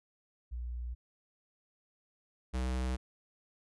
sine / square tone pair in turn, 60 / 63.48 Hz, B1 / B1, -49 / +48 cents, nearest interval minor second, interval 97 cents, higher second, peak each -36 / -32 dBFS, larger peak second, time 0.51-0.95 / 2.53-2.97 s, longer neither, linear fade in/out 20 ms, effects resampled to 24000 Hz

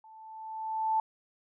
sine tone with level ramp, 880 Hz, A5, in tune, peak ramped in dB -51 to -23 dBFS, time 0.04-1 s, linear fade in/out 2 ms, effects none

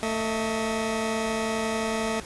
15% pulse tone pair together, 223 / 637.7 Hz, A3 / D#5, +23 / +42 cents, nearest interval octave + tritone, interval 1819 cents, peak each -20 / -26 dBFS, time 0.03-2.2 s, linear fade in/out 0 ms, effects pink hiss -42 dBFS RMS until 2.25 s + resampled to 24000 Hz

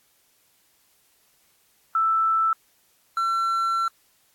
sine / triangle tone pair in turn, 1323 / 1350 Hz, E6 / E6, +6 / +41 cents, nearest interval unison, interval 35 cents, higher second, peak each -18 / -19 dBFS, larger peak first, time 1.95-2.53 / 3.17-3.88 s, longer second, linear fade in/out 2 ms, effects white hiss -63 dBFS RMS until 4.34 s + AAC 64 kbps

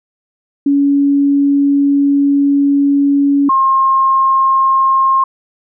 sine tone pair in turn, 281.8 / 1067.9 Hz, C#4 / C6, +29 / +35 cents, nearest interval octave + major seventh, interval 2306 cents, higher second, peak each -8 dBFS, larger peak neither, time 0.66-3.49 / 3.49-5.24 s, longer first, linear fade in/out 5 ms, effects none

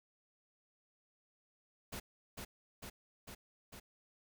pink noise with echo, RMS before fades -44 dBFS, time 1.92-2 s, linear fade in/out 10 ms, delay 450 ms, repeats 4, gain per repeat -2 dB, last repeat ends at 3.8 s, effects none

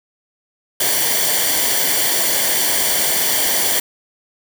white noise with comb filter, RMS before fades -17 dBFS, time 0.8-3.8 s, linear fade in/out 5 ms, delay 0.77 ms, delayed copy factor -0.65, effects none

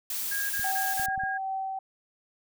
blue noise, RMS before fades -32 dBFS, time 0.1-1.06 s, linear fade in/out 2 ms
sine tone bursts, 1629 Hz, G#6, 34 cents flat, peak -30 dBFS, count 5, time 0.31-1.38 s, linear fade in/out 10 ms, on 190 ms, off 30 ms
clicks, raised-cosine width 5 ms, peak -31 dBFS, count 5, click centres 0.595 / 0.997 / 1.085 / 1.178 / 1.236 s
sine tone with tremolo, 769 Hz, G5, 33 cents flat, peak -28 dBFS, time 0.64-1.79 s, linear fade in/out 5 ms, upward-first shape triangle, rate 2.5 Hz, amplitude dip 30%
effects none

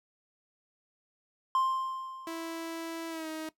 triangle tone with exponential decay, 1051 Hz, C6, 7 cents sharp, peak -22 dBFS, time 1.55-2.89 s, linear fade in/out 1 ms, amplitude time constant 290 ms
sawtooth tone with pitch glide, 329.6 to 315.3 Hz, E4 to D#4, 0 to +23 cents, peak -32 dBFS, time 2.27-3.49 s, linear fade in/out 2 ms, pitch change -77 cents, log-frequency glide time 3.09-3.28 s
effects noise-tail reverb RT60 0.1 s tail -17 dB re dry

